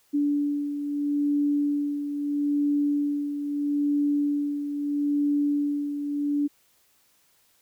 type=beating tone pair; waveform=sine; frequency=289.4 / 290.17 Hz; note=D4 / D4; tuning=-25 / -21 cents; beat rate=0.77 Hz; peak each=-23 / -31 dBFS; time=0.13-6.48 s; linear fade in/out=20 ms; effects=white hiss -64 dBFS RMS until 7.61 s